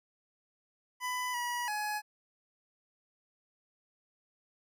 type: tone with pitch steps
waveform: 25% pulse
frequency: 998 / 967 / 842 Hz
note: B5 / B5 / G#5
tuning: +18 / -37 / +24 cents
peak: -29 dBFS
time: 1-2.02 s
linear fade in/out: 50 ms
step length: 340 ms
effects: none